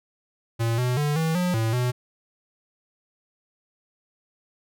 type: tone with pitch steps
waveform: square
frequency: 115.2 / 124.8 / 147.4 / 161.3 / 179.4 / 112.4 / 124.2 Hz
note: A#2 / B2 / D3 / E3 / F3 / A2 / B2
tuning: -20 / +19 / +7 / -37 / +47 / +37 / +10 cents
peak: -22 dBFS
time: 0.59-1.92 s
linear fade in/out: 20 ms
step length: 190 ms
effects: none